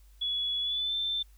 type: tone with pitch glide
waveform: sine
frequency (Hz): 3389 to 3553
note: G#7 to A7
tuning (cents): +34 to +16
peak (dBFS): -28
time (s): 0.21-1.23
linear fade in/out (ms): 10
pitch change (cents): +82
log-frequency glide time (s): 0.61-0.94
effects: added 50 Hz sine -53 dBFS peak until 1.37 s + white hiss -67 dBFS RMS until 1.37 s